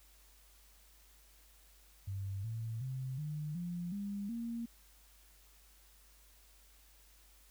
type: tone with pitch steps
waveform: sine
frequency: 97.9 / 113.11 / 130.68 / 150.98 / 174.44 / 201.5 / 232.8 Hz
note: G2 / A2 / C3 / D3 / F3 / G3 / A#3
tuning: -2 / +48 / -2 / +48 / -2 / +48 / -2 cents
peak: -37 dBFS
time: 2.07-4.66 s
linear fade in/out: 10 ms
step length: 370 ms
effects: added 50 Hz sine -63 dBFS peak until 7.5 s + white hiss -65 dBFS RMS until 7.5 s